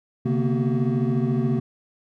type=tone cluster; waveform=triangle; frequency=132.4 / 146.5 / 229.6 / 248.8 / 377.1 Hz; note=C3 / D3 / A#3 / B3 / F#4; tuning=+21 / -4 / -26 / +13 / +33 cents; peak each=-22 / -26 / -22 / -27 / -27 dBFS; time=0.25-1.6 s; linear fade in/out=10 ms; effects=none